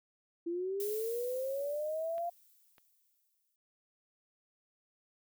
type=linear sweep; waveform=sine; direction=up; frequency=333.6 to 698.5 Hz; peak=-33 dBFS; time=0.46-2.3 s; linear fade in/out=10 ms
type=noise with exponential decay; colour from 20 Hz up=violet; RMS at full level=-41 dBFS; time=0.8-3.56 s; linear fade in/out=1 ms; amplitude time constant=600 ms
type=clicks; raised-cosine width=0.3 ms; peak=-38 / -43 dBFS; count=2; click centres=2.181 / 2.782 s
effects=none